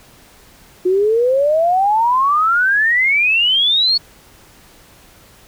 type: exponential sweep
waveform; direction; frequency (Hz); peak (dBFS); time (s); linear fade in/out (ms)
sine; up; 357.1 to 4435; -11; 0.85-3.98; 10
effects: pink hiss -46 dBFS RMS until 5.47 s